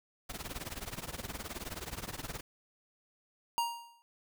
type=noise with tremolo; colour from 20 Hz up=pink; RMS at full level=-38 dBFS; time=0.29-2.41 s; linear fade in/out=10 ms; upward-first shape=triangle; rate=19 Hz; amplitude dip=95%
type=tone with exponential decay; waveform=square; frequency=938 Hz; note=A#5; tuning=11 cents sharp; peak=-27 dBFS; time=3.58-4.02 s; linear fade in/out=0 ms; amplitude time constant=95 ms
effects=none